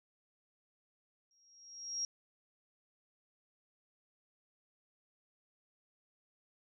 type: tone with exponential growth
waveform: sine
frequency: 5610 Hz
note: F8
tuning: 7 cents sharp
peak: -32 dBFS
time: 1.31-2.05 s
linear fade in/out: 1 ms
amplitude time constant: 160 ms
effects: none